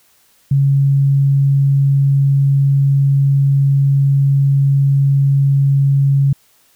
sine tone, 138.59 Hz, C#3, in tune, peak -9 dBFS, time 0.51-6.33 s, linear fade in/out 5 ms, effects white hiss -54 dBFS RMS until 6.75 s

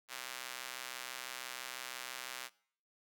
square tone with high-pass filter, 63 Hz, B1, 35 cents sharp, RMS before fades -45 dBFS, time 0.08-2.5 s, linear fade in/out 50 ms, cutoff 1500 Hz, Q 0.67, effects noise-tail reverb RT60 0.6 s tail -23 dB re dry

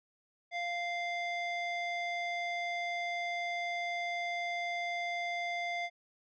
square tone with band-pass filter, 696 Hz, F5, 6 cents flat, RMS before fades -36 dBFS, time 0.51-5.9 s, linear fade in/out 50 ms, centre 1800 Hz, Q 1.3, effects resampled to 16000 Hz

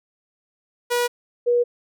sawtooth / sine tone pair in turn, 484.1 / 482.3 Hz, B4 / B4, -35 / -41 cents, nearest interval unison, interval 6 cents, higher first, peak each -15 dBFS, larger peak neither, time 0.9-1.08 / 1.46-1.64 s, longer neither, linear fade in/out 20 ms, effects none

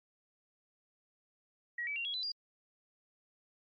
sine tone with pitch steps, 1909 / 2297 / 2763 / 3324 / 3999 / 4810 Hz, A#6 / D7 / F7 / G#7 / B7 / D8, +41 / -39 / -19 / +1 / +21 / +41 cents, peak -35 dBFS, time 1.78-2.32 s, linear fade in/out 5 ms, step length 90 ms, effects AAC 48 kbps

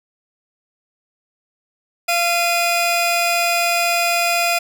sawtooth tone pair together, 688 / 2466 Hz, F5 / D#7, -26 / -16 cents, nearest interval octave + minor seventh, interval 2210 cents, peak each -14 / -16 dBFS, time 2.08-4.59 s, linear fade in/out 10 ms, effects none

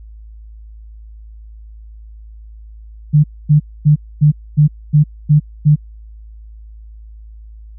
sine tone bursts, 149.6 Hz, D3, 32 cents sharp, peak -5 dBFS, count 8, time 3.13-5.76 s, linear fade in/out 20 ms, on 110 ms, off 250 ms, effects added 54 Hz sine -33 dBFS peak until 7.78 s

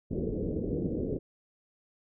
white low-pass noise, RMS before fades -32 dBFS, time 0.1-1.19 s, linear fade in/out 20 ms, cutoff 480 Hz, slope 48 dB/octave, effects none

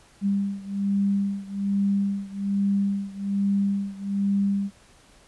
sine beating tone pair, 198.5 / 199.7 Hz, G3 / G3, +22 / +32 cents, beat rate 1.2 Hz, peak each -24 / -26 dBFS, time 0.21-4.71 s, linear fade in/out 50 ms, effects pink hiss -55 dBFS RMS until 5.27 s + resampled to 24000 Hz

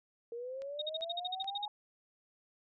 sine linear sweep, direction up, 460.5 to 842 Hz, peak -39 dBFS, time 0.32-1.68 s, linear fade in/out 2 ms
clicks, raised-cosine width 0.2 ms, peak -36 dBFS, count 3, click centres 0.62 / 1.01 / 1.444 s
sine tone bursts, 3729 Hz, A#7, in tune, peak -34 dBFS, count 12, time 0.79-1.654 s, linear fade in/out 5 ms, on 28 ms, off 48 ms
effects none

